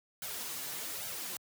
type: noise with flanger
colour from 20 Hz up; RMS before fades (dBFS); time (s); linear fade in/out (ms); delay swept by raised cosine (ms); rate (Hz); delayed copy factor
white; -40; 0.22-1.37; 2; 1.3 to 7.2; 1.2; +1
effects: high-pass 80 Hz 12 dB/octave